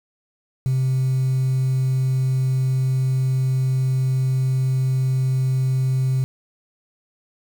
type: tone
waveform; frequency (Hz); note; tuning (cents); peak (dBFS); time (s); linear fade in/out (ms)
sine; 130.81; C3; 0; -15; 0.66-6.24; 0
effects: tanh soft clip ceiling -15 dBFS + 7-bit